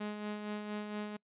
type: tone with tremolo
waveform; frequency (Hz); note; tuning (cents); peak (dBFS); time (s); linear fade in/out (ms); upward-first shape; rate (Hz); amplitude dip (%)
sawtooth; 209.5; G#3; +15; -32; 0-1.17; 10; sine; 4.3; 45
effects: noise-tail reverb RT60 0.1 s tail -25 dB re dry + resampled to 8000 Hz